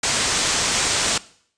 white low-pass noise, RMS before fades -21 dBFS, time 0.03-1.18 s, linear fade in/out 5 ms, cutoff 8600 Hz, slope 48 dB/octave, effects noise-tail reverb RT60 0.6 s tail -20 dB re dry + resampled to 22050 Hz

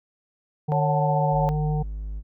harmonic tone, 151 Hz, D3, 48 cents sharp, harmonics 1 / 3 / 5 / 6, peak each -22 / -34 / -34 / -44 dBFS, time 0.68-1.83 s, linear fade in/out 10 ms
sine chord, F# minor, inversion second, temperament equal, 554.4 / 740 / 880 Hz, C#5 / F#5 / A5, 0 / 0 / 0 cents, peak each -26 dBFS, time 0.72-1.49 s, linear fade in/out 0 ms
triangle tone, 51.8 Hz, G#1, 4 cents flat, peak -27 dBFS, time 1.31-2.23 s, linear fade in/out 50 ms
effects none

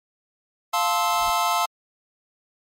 square chord, F major seventh, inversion none, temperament equal with one note detuned, 698.5 / 880 / 1046.5 / 1304.1 Hz, F5 / A5 / C6 / E6, 0 / 0 / 0 / -19 cents, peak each -26 dBFS, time 0.73-1.66 s, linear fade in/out 10 ms
brown noise with exponential growth, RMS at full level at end -38 dBFS, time 0.91-1.3 s, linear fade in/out 5 ms, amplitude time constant 84 ms
effects MP3 64 kbps

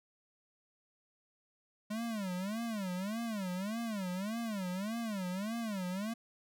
square tone with vibrato, 204.9 Hz, G#3, 23 cents flat, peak -36 dBFS, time 1.9-6.14 s, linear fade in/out 10 ms, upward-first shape sine, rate 1.7 Hz, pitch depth 230 cents each way, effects none

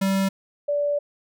square / sine tone pair in turn, 193.7 / 580.4 Hz, G3 / D5, -20 / -21 cents, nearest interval octave + perfect fifth, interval 1899 cents, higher second, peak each -20 dBFS, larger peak neither, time 0.01-0.29 / 0.68-0.99 s, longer second, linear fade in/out 10 ms, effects none

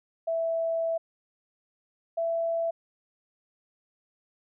sine tone pair in turn, 659.3 / 665.8 Hz, E5 / E5, 0 / +17 cents, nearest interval unison, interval 17 cents, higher second, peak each -25 dBFS, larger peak neither, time 0.27-0.98 / 2.17-2.71 s, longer first, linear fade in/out 10 ms, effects none

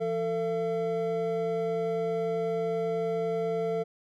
triangle tone cluster, 170.7 / 448.3 / 677 Hz, F3 / A4 / E5, -39 / +32 / +46 cents, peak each -34 / -26 / -32 dBFS, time 0-3.84 s, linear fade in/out 20 ms, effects none

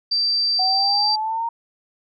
sine tone, 4677 Hz, D8, 8 cents flat, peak -17 dBFS, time 0.11-1.16 s, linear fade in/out 10 ms
sine exponential sweep, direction up, 744 to 932.3 Hz, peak -21 dBFS, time 0.59-1.49 s, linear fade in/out 5 ms
effects none

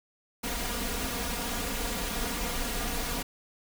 pink noise with comb filter, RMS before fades -32 dBFS, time 0.43-3.23 s, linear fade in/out 10 ms, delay 4.2 ms, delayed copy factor +1, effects none

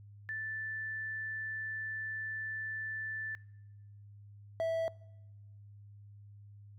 sine / triangle tone pair in turn, 1760 / 655.3 Hz, A6 / E5, 0 / -10 cents, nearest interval octave + perfect fourth, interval 1710 cents, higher first, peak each -36 / -28 dBFS, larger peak second, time 0.29-3.35 / 4.6-4.88 s, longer first, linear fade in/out 0 ms, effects noise-tail reverb RT60 1.0 s tail -23 dB re dry + added 102 Hz sine -51 dBFS peak until 6.78 s

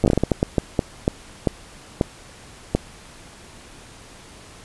slowing click train, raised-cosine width 2 ms, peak -3 dBFS, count 16, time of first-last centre 0.04-2.75 s, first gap 9 ms, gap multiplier 1.37, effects pink hiss -44 dBFS RMS until 4.64 s + resampled to 24000 Hz

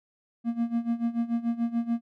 triangle tone with tremolo, 233.5 Hz, A#3, 3 cents sharp, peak -20 dBFS, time 0.44-2.01 s, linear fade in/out 50 ms, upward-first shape sine, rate 6.9 Hz, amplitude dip 85%, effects none

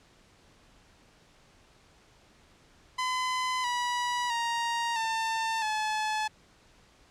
sawtooth tone with pitch steps, 1016 / 974.6 / 934.9 / 896.8 / 860.3 Hz, B5 / B5 / A#5 / A5 / A5, +49 / -23 / +5 / +33 / -39 cents, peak -24 dBFS, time 2.98-6.28 s, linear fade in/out 10 ms, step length 660 ms, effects pink hiss -60 dBFS RMS until 7.1 s + low-pass 7000 Hz 12 dB/octave

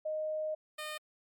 sine / 10% pulse tone pair in turn, 620 / 610.8 Hz, D#5 / D#5, -6 / -32 cents, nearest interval unison, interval 26 cents, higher first, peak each -32 / -30 dBFS, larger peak second, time 0.05-0.55 / 0.78-0.98 s, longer first, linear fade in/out 10 ms, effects MP3 96 kbps

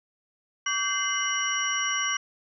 sine tone cluster, 1149 / 1554 / 2072 / 2956 / 5710 Hz, D6 / G6 / C7 / F#7 / F8, -38 / -16 / -17 / -2 / +37 cents, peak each -31 dBFS, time 0.66-2.17 s, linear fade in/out 5 ms, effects none

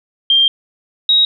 sine tone pair in turn, 3184 / 3800 Hz, G7 / A#7, +26 / +33 cents, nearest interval minor third, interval 307 cents, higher second, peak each -8 dBFS, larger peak neither, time 0.3-0.48 / 1.09-1.25 s, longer first, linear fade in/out 2 ms, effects none

